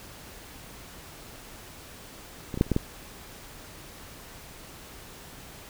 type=clicks; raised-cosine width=3 ms; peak=-20 / -18 / -6 / -30 / -10 / -10 dBFS; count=6; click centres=2.542 / 2.575 / 2.611 / 2.666 / 2.717 / 2.764 s; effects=pink hiss -46 dBFS RMS until 5.69 s